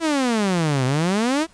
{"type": "exponential two-way sweep", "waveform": "sawtooth", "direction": "down then up", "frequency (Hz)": [337.7, 124.9, 337.7], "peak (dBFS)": -14, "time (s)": [0, 1.47], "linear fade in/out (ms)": 50, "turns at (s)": 0.85, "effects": ["pink hiss -53 dBFS RMS until 1.53 s", "resampled to 22050 Hz"]}